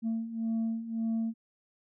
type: beating tone pair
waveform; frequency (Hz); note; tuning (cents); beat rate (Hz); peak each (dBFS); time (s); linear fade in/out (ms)
sine; 224.6 / 226.4; A3 / A3; +36 / +50; 1.8; -33 / -29; 0.02-1.34; 50
effects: tanh soft clip ceiling -26 dBFS